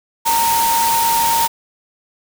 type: tone in noise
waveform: sine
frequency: 922 Hz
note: A#5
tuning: 19 cents flat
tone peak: -14 dBFS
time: 0.25-1.48 s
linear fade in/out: 20 ms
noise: white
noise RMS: -20 dBFS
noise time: 0.25-1.48 s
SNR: +3 dB
effects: none